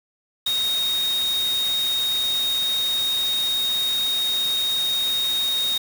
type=tone in noise; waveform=sine; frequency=3729 Hz; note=A#7; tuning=in tune; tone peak=-20 dBFS; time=0.46-5.78 s; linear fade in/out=5 ms; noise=white; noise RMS=-32 dBFS; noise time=0.46-5.78 s; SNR=+9 dB; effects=none